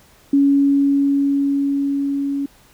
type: tone with level ramp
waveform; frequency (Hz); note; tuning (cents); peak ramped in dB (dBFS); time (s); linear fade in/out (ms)
sine; 279.7; C#4; +16; -10 to -19; 0.33-2.46; 5
effects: pink hiss -51 dBFS RMS until 2.73 s